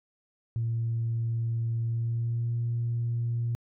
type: tone with pitch glide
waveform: sine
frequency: 115.2 to 117.69 Hz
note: A#2 to A#2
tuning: -20 to +17 cents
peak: -25 dBFS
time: 0.56-3.55 s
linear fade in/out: 0 ms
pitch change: +37 cents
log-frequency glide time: 1.85-2.52 s
effects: tanh soft clip ceiling -22 dBFS